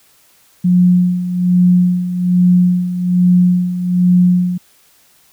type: tone with tremolo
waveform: sine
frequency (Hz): 179.3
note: F3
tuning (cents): +46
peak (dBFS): -6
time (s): 0.64-4.58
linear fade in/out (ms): 10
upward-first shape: sine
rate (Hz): 1.2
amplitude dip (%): 70
effects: white hiss -51 dBFS RMS until 5.32 s